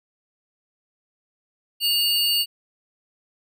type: tone pair together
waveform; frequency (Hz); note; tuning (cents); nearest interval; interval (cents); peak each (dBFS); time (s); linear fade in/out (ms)
square; 2842 / 4506; F7 / C#8; +30 / +28; minor sixth; 798; -22; 1.8-2.46; 50
effects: none